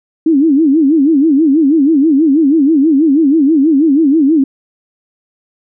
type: tone with vibrato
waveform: sine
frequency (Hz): 297.1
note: D4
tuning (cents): +20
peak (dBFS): -6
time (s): 0.26-4.44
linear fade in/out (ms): 5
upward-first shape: sine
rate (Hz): 6.2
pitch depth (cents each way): 190
effects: none